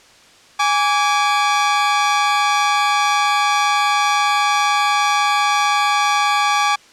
sawtooth tone pair together, 825 / 1154.6 Hz, G#5 / D6, -12 / -30 cents, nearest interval tritone, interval 582 cents, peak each -13 dBFS, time 0.59-6.76 s, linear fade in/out 10 ms, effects white hiss -47 dBFS RMS until 6.92 s + low-pass 6000 Hz 12 dB/octave

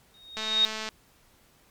sine tone with exponential growth, 3729 Hz, A#7, in tune, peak -16 dBFS, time 0.14-0.65 s, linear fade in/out 0 ms, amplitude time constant 110 ms
click train, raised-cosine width 0.2 ms, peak -17 dBFS, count 114, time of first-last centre 0.37-0.888 s, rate 218 Hz
effects pink hiss -61 dBFS RMS until 1.7 s + MP3 96 kbps

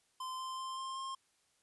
square tone with pitch steps, 1034 / 1041.8 / 1049.6 / 1057.6 / 1065.5 Hz, C6 / C6 / C6 / C6 / C6, -21 / -8 / +5 / +18 / +31 cents, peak -40 dBFS, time 0.2-1.15 s, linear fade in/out 5 ms, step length 190 ms, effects white hiss -74 dBFS RMS until 1.62 s + resampled to 24000 Hz

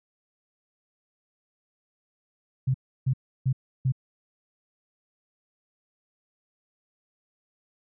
sine tone bursts, 130.81 Hz, C3, in tune, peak -20 dBFS, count 4, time 2.67-3.922 s, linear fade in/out 10 ms, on 73 ms, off 320 ms, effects none

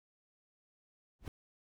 brown noise with exponential growth, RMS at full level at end -35 dBFS, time 1.19-1.28 s, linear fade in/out 1 ms, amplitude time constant 18 ms, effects none

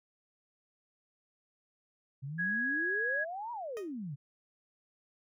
sine exponential two-way sweep, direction up then down, 130 to 981 to 130 Hz, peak -37 dBFS, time 2.22-4.16 s, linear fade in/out 20 ms, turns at 3.52 s
sine tone, 1661.2 Hz, G#6, in tune, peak -30 dBFS, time 2.38-3.25 s, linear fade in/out 20 ms
15% pulse tone with exponential decay, 622.3 Hz, D#5, in tune, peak -35 dBFS, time 3.77-3.92 s, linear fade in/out 0 ms, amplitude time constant 31 ms
effects none

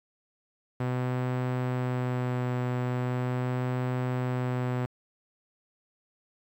sawtooth tone with vibrato, 125.6 Hz, B2, 30 cents sharp, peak -23 dBFS, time 0.8-4.86 s, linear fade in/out 5 ms, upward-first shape sine, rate 0.4 Hz, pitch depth 14 cents each way, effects low-pass 2000 Hz 12 dB/octave + 10-bit

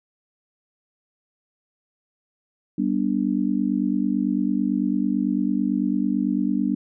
sine chord, G major, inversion none, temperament just, 196 / 245 / 294 Hz, G3 / B3 / D4, 0 / -14 / +2 cents, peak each -24 dBFS, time 2.78-6.75 s, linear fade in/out 5 ms, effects none

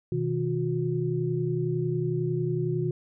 sine tone cluster, 128.1 / 159.1 / 360.2 Hz, C3 / D#3 / F#4, -36 / +39 / -46 cents, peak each -29 dBFS, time 0.12-2.91 s, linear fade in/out 2 ms, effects none

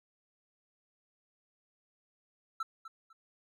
triangle tone with echo, 1329 Hz, E6, 14 cents sharp, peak -30 dBFS, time 2.6-2.63 s, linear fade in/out 5 ms, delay 250 ms, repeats 2, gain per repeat -12 dB, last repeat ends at 3.13 s, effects none

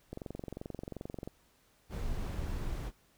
click train, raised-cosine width 2 ms, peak -27 dBFS, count 27, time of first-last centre 0.13-1.275 s, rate 22.7 Hz
brown noise, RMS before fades -36 dBFS, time 1.89-2.92 s, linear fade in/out 50 ms
effects pink hiss -68 dBFS RMS until 3.17 s

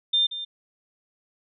sine tone with echo, 3600 Hz, A7, 39 cents sharp, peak -18 dBFS, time 0.13-0.27 s, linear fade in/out 10 ms, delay 180 ms, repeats 1, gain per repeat -12 dB, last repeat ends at 0.45 s, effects none

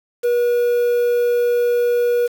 triangle tone with quantisation, 482.5 Hz, B4, 40 cents flat, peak -12 dBFS, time 0.23-2.28 s, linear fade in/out 20 ms, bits 6, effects none

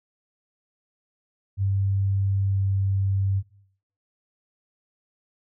sine tone with pitch glide, 98 to 97.44 Hz, G2 to G2, 0 to -10 cents, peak -20 dBFS, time 1.57-3.43 s, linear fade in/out 50 ms, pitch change -10 cents, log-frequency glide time 2.46-2.59 s, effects noise-tail reverb RT60 0.6 s tail -20 dB re dry

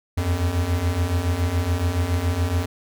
square beating tone pair, 82.41 / 89.51 Hz, E2 / F2, 0 / +43 cents, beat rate 7.1 Hz, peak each -26 / -22 dBFS, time 0.17-2.66 s, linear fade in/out 10 ms, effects none

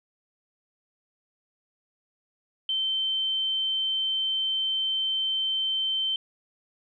sine tone, 3100 Hz, G7, 20 cents flat, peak -24 dBFS, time 2.69-6.16 s, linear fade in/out 2 ms, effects none

